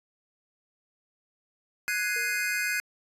square chord, Ab dominant seventh, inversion third, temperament equal, 1480 / 1661.2 / 2093 / 2489 Hz, Gb6 / Ab6 / C7 / Eb7, 0 / 0 / 0 / 0 cents, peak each -33 dBFS, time 1.88-2.8 s, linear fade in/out 0 ms
sine tone with exponential decay, 466.2 Hz, A#4, in tune, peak -39 dBFS, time 2.16-2.6 s, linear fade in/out 2 ms, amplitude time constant 95 ms
effects resampled to 32000 Hz

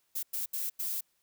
violet noise bursts at uneven times, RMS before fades -34 dBFS, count 4, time 0.15-0.23 / 0.33-0.46 / 0.53-0.7 / 0.79-1.01 s, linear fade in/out 10 ms, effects white hiss -74 dBFS RMS until 1.22 s

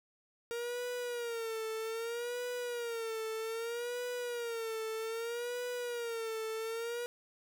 45% pulse tone with vibrato, 466.2 Hz, A#4, in tune, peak -36 dBFS, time 0.51-7.06 s, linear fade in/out 0 ms, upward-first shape sine, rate 0.63 Hz, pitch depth 93 cents each way, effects none

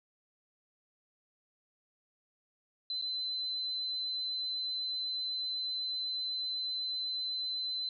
sine tone with dropouts, 4046 Hz, B7, 41 cents sharp, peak -33 dBFS, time 2.9-7.89 s, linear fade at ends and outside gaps 2 ms, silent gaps 3.015-3.022 s, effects none

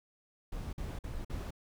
brown noise bursts, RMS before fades -39 dBFS, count 4, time 0.52-1.507 s, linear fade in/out 5 ms, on 210 ms, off 49 ms, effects none

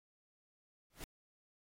pink noise with exponential growth, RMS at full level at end -42 dBFS, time 0.9-1.04 s, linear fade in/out 1 ms, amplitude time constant 30 ms, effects AAC 48 kbps

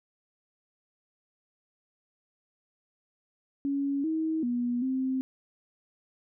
sine tone with pitch steps, 279.4 / 318.5 / 242.5 / 261.6 Hz, C#4 / D#4 / B3 / C4, +14 / +41 / -31 / 0 cents, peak -26 dBFS, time 3.65-5.21 s, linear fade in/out 0 ms, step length 390 ms, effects none

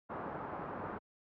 white low-pass noise, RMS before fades -42 dBFS, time 0.09-0.99 s, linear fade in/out 20 ms, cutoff 1200 Hz, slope 24 dB/octave, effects high-pass 80 Hz 12 dB/octave

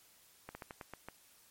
slowing click train, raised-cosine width 0.5 ms, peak -29 dBFS, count 7, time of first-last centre 0.49-1.086 s, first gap 60 ms, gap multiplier 1.2, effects white hiss -64 dBFS RMS until 1.5 s + MP3 64 kbps

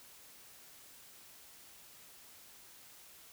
silence, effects white hiss -57 dBFS RMS until 3.32 s

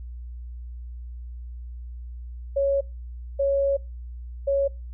sine tone bursts at uneven times, 554.4 Hz, C#5, in tune, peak -19 dBFS, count 3, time 2.56-2.81 / 3.39-3.77 / 4.47-4.68 s, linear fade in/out 10 ms, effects noise-tail reverb RT60 0.3 s tail -25 dB re dry + added 60 Hz sine -34 dBFS peak until 4.93 s

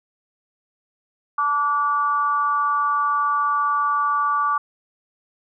sine tone with amplitude modulation, 1158 Hz, D6, 25 cents flat, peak -14 dBFS, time 1.38-4.58 s, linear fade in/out 5 ms, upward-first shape sine, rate 285 Hz, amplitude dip 75%, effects none

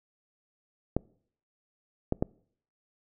clicks, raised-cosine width 2 ms, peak -12 dBFS, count 3, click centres 0.966 / 2.124 / 2.225 s, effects noise-tail reverb RT60 0.6 s tail -25 dB re dry

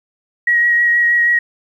sine tone with vibrato, 1900 Hz, A#6, 33 cents sharp, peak -10 dBFS, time 0.47-1.39 s, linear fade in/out 5 ms, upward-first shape sine, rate 6.3 Hz, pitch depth 14 cents each way, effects 8-bit

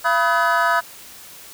triangle tone cluster, 681 / 983 / 1266 / 1509 / 1707 Hz, F5 / B5 / D#6 / F#6 / G#6, -44 / -8 / +30 / +34 / +47 cents, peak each -20 / -19 / -19 / -20 / -23 dBFS, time 0.04-0.81 s, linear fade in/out 20 ms, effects white hiss -41 dBFS RMS until 1.53 s

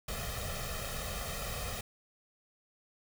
pink noise with comb filter, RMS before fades -38 dBFS, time 0.08-1.81 s, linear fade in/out 5 ms, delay 1.6 ms, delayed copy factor +0.9, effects none

